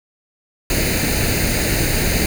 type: noise with comb filter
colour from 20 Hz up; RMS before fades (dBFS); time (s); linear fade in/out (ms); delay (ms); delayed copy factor
pink; -18; 0.7-2.26; 2; 0.45; +0.7
effects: none